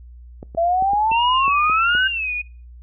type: clicks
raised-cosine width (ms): 2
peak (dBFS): -20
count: 8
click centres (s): 0.429 / 0.549 / 0.824 / 0.934 / 1.117 / 1.48 / 1.698 / 1.951
type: exponential sweep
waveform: sine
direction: up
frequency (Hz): 659.3 to 1569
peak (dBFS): -15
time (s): 0.57-2.08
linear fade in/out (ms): 10
type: tone with vibrato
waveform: sine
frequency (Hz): 2660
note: E7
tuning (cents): +15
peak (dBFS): -21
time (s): 1.11-2.42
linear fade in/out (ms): 10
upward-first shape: sine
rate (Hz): 1.4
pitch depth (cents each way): 140
effects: noise-tail reverb RT60 0.4 s tail -23 dB re dry + added 60 Hz sine -38 dBFS peak until 2.82 s